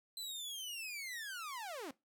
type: linear sweep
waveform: sawtooth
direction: down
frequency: 4074 to 242.7 Hz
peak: -39 dBFS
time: 0.17-1.91 s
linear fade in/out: 2 ms
effects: noise-tail reverb RT60 0.2 s tail -19 dB re dry

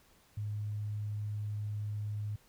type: tone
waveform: sine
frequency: 104.8 Hz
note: G#2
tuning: 16 cents sharp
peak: -34 dBFS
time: 0.37-2.36 s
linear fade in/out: 5 ms
effects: pink hiss -65 dBFS RMS until 2.48 s

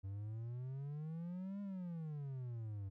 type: exponential two-way sweep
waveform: triangle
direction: up then down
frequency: 95.2 to 204.1 to 95.2 Hz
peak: -40 dBFS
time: 0.03-2.9 s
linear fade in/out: 20 ms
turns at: 1.61 s
effects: none

